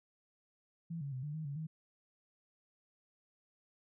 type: tone with pitch steps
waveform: sine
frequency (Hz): 166.2 / 140.5 / 128.9 / 148.3 / 157.2 / 141.4 / 158.1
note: E3 / C#3 / C3 / D3 / D#3 / C#3 / D#3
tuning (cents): +15 / +24 / -26 / +17 / +18 / +35 / +28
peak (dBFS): -38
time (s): 0.9-1.67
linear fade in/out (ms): 10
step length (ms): 110
effects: none